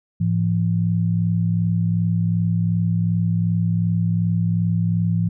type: tone pair together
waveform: sine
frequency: 107.4 / 170.08 Hz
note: A2 / F3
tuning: -41 / -46 cents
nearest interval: minor sixth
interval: 795 cents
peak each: -20 / -19 dBFS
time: 0.2-5.29 s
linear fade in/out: 10 ms
effects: none